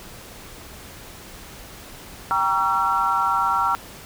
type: chord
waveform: sine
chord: G diminished seventh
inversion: none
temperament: just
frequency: 784 / 940.8 / 1128.9 / 1354.7 Hz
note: G5 / Bb5 / Db6 / Fb6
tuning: 0 / +16 / +31 / +47 cents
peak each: -26 / -23 / -26 / -21 dBFS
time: 2.31-3.75 s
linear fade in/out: 0 ms
effects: pink hiss -41 dBFS RMS until 4.05 s